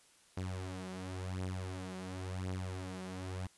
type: beating tone pair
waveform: sawtooth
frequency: 92.5 / 93.44 Hz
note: F#2 / F#2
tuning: 0 / +18 cents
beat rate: 0.94 Hz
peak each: -37 / -39 dBFS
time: 0.37-3.47 s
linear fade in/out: 5 ms
effects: white hiss -65 dBFS RMS until 3.57 s + resampled to 24000 Hz